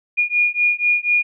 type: beating tone pair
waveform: sine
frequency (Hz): 2433 / 2437.1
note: D#7 / D#7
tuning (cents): -39 / -36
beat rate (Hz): 4.1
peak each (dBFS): -18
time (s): 0.17-1.23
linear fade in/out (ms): 20
effects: none